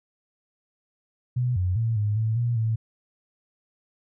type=tone with pitch steps; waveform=sine; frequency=124 / 91.1 / 113.8 / 104.5 / 110.8 / 119.2 / 111.9 Hz; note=B2 / F#2 / A#2 / G#2 / A2 / A#2 / A2; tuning=+7 / -26 / -41 / +11 / +13 / +39 / +30 cents; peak=-21 dBFS; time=1.36-2.76 s; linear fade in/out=10 ms; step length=200 ms; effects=none